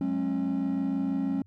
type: tone cluster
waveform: triangle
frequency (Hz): 185 / 211.1 / 271.7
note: F#3 / G#3 / C#4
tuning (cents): 0 / +29 / -35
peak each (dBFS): -30 / -30 / -25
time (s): 0.01-1.42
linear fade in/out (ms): 2
effects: tanh soft clip ceiling -18 dBFS + added 95 Hz sine -54 dBFS peak until 1.46 s